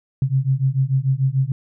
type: beating tone pair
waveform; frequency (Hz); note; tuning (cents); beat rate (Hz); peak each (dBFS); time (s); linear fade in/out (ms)
sine; 130.3 / 137.1; C3 / C#3; -7 / -19; 6.8; -19; 0.22-1.52; 2
effects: none